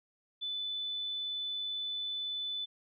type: tone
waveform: sine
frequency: 3499 Hz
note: A7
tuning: 10 cents flat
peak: -34 dBFS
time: 0.41-2.66 s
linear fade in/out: 20 ms
effects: none